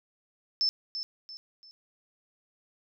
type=tone with echo; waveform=sine; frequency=5274 Hz; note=E8; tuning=in tune; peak=-23 dBFS; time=0.61-0.69 s; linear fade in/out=0 ms; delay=340 ms; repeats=3; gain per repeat=-9 dB; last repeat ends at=1.71 s; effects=none